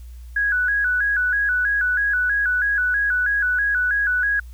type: tone with vibrato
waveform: sine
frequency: 1567 Hz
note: G6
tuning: 1 cent flat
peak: -17 dBFS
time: 0.36-4.4 s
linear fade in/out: 5 ms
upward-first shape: square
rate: 3.1 Hz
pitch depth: 95 cents each way
effects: added 60 Hz sine -35 dBFS peak until 4.53 s + white hiss -57 dBFS RMS until 4.53 s